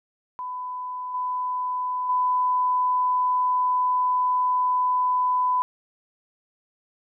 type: tone with level steps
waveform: sine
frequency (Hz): 1001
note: B5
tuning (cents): +23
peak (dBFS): -29 / -24 / -19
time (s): 0.39-5.62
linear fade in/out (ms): 0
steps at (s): 1.14 / 2.09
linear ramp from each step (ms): 5
effects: none